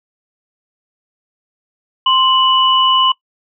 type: tone pair together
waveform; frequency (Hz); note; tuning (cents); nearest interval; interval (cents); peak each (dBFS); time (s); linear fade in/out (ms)
sine; 1046.5 / 2960; C6 / F#7; 0 / 0; octave + tritone; 1800; -12; 2.06-3.12; 5
effects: noise-tail reverb RT60 0.1 s tail -21 dB re dry